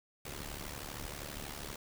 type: noise with amplitude modulation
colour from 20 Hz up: pink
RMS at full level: -40 dBFS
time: 0.25-1.76 s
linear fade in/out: 5 ms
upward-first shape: sine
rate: 72.5 Hz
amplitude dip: 80%
effects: none